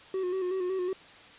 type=tone with vibrato; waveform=triangle; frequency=370 Hz; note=F#4; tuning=in tune; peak=-26 dBFS; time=0.14-0.93 s; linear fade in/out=2 ms; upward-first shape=square; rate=5.4 Hz; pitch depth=44 cents each way; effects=white hiss -51 dBFS RMS until 1.38 s + resampled to 8000 Hz